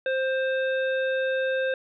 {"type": "harmonic tone", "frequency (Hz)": 525, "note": "C5", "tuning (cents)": 6, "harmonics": [1, 3, 5, 7], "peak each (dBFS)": [-24, -29, -39, -41], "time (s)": [0.06, 1.74], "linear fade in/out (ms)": 2, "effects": []}